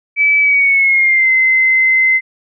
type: tone with pitch glide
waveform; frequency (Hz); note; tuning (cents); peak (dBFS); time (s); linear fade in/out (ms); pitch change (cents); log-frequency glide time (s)
sine; 2300 to 2061; D7 to C7; -37 to -27; -8; 0.16-2.21; 50; -190; 0.4-1.31
effects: none